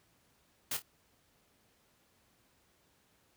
white noise with echo, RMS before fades -35 dBFS, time 0.71-0.77 s, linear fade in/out 5 ms, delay 26 ms, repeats 2, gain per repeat -10 dB, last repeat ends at 0.822 s, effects pink hiss -70 dBFS RMS until 3.36 s + high-pass 60 Hz 12 dB/octave

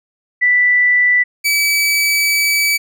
sine / sawtooth tone pair in turn, 1975.5 / 2294 Hz, B6 / D7, 0 / -41 cents, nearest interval minor third, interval 259 cents, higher second, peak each -9 dBFS, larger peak neither, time 0.41-1.24 / 1.44-2.78 s, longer second, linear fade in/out 20 ms, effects none

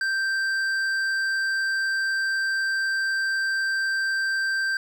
sine tone with hard clipping, 1568 Hz, G6, in tune, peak -24 dBFS, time 0.01-4.77 s, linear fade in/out 2 ms, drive 8 dB, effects none

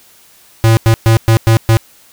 square tone bursts at uneven times, 112.8 Hz, A2, 44 cents sharp, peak -6 dBFS, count 6, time 0.64-0.77 / 0.86-0.94 / 1.06-1.17 / 1.28-1.37 / 1.47-1.57 / 1.69-1.77 s, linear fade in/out 0 ms, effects white hiss -45 dBFS RMS until 2.12 s

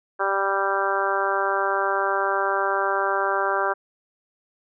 harmonic tone, 196 Hz, G3, in tune, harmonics 2 / 3 / 4 / 5 / 6 / 7 / 8, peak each -28 / -28 / -28 / -28 / -28 / -28 / -28 dBFS, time 0.19-3.74 s, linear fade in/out 20 ms, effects none

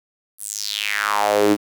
sawtooth tone with high-pass filter sweep, 103.83 Hz, G#2, in tune, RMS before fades -20 dBFS, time 0.38-1.57 s, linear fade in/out 50 ms, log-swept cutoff 11000 to 270 Hz, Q 4.3, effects 7-bit

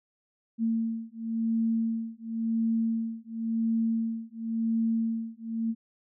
sine beating tone pair, 226 / 226.94 Hz, A3 / A#3, +47 / -46 cents, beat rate 0.94 Hz, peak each -29 dBFS, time 0.58-5.75 s, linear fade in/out 50 ms, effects none

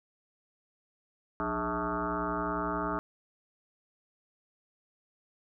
sine tone with frequency modulation, 766 Hz, G5, 40 cents flat, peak -29 dBFS, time 1.4-2.99 s, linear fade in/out 0 ms, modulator 117 Hz, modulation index 5.3, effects none

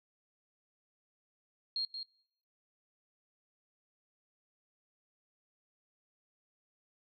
sine tone with echo, 4240 Hz, C8, 22 cents sharp, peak -32 dBFS, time 1.76-1.85 s, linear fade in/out 2 ms, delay 180 ms, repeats 1, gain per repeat -7 dB, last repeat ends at 2.03 s, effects noise-tail reverb RT60 0.7 s tail -25 dB re dry

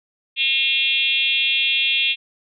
sine tone with frequency modulation, 3000 Hz, F#7, 23 cents sharp, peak -16 dBFS, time 0.36-2.16 s, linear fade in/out 50 ms, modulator 283 Hz, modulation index 2.1, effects none

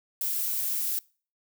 violet noise, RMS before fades -29 dBFS, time 0.21-0.99 s, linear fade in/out 2 ms, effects noise-tail reverb RT60 0.4 s tail -24 dB re dry

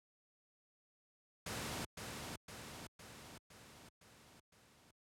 pink noise with echo, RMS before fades -42 dBFS, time 1.46-1.85 s, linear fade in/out 5 ms, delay 510 ms, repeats 6, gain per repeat -4 dB, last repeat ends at 4.91 s, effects high-pass 80 Hz 12 dB/octave + low-pass 11000 Hz 12 dB/octave

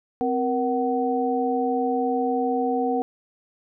sine tone cluster, 259.4 / 472.8 / 750 Hz, C4 / A#4 / F#5, -15 / +24 / +23 cents, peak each -25 dBFS, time 0.21-3.02 s, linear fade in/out 0 ms, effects none

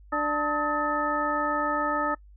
harmonic tone with a mistuned harmonic, 295.5 Hz, D4, 11 cents sharp, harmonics 1 / 2 / 3 / 4 / 6, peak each -32 / -31 / -31 / -27 / -33 dBFS, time 0.12-2.15 s, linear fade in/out 10 ms, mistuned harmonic 4, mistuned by +130 cents, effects noise-tail reverb RT60 0.1 s tail -25 dB re dry + added 50 Hz sine -48 dBFS peak until 2.36 s

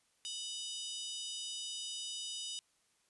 harmonic tone with a mistuned harmonic, 987.8 Hz, B5, in tune, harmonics 3 / 4 / 5 / 6 / 7 / 8 / 9 / 10, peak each -44 / -46 / -48 / -50 / -51 / -52 / -53 / -54 dBFS, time 0.25-2.59 s, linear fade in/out 0 ms, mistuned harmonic 4, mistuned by -110 cents, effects white hiss -74 dBFS RMS until 3.09 s + resampled to 24000 Hz

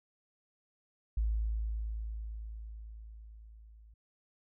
sine tone with level ramp, 54.5 Hz, A1, 16 cents flat, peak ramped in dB -27 to -54 dBFS, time 1.17-3.94 s, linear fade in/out 5 ms, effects none

